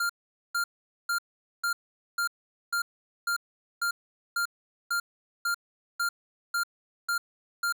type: tone bursts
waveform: square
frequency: 1396.9 Hz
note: F6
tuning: in tune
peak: -26 dBFS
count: 15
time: 0-7.725 s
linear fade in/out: 5 ms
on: 95 ms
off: 450 ms
effects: none